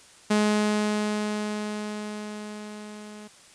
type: tone with level ramp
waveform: sawtooth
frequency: 210.7 Hz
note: G#3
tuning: 25 cents sharp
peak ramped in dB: -15 to -37 dBFS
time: 0.3-3.28 s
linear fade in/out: 10 ms
effects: white hiss -52 dBFS RMS until 3.54 s + resampled to 22050 Hz